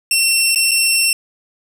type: tone with dropouts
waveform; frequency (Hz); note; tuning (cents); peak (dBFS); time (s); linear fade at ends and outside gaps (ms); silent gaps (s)
15% pulse; 2711; E7; +48; -5; 0.11-1.13; 2; 0.548-0.558 / 0.711-0.715
effects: none